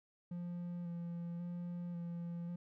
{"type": "tone with vibrato", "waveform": "triangle", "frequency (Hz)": 173, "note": "F3", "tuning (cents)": -16, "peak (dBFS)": -38, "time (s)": [0.31, 2.56], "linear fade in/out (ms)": 5, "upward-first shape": "square", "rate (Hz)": 0.92, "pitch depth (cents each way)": 17, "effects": []}